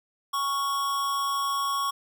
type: tone with amplitude modulation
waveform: square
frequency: 1108.7 Hz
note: C#6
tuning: in tune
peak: -24 dBFS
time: 0.33-1.91 s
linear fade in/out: 10 ms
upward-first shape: sine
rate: 292 Hz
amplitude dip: 40%
effects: none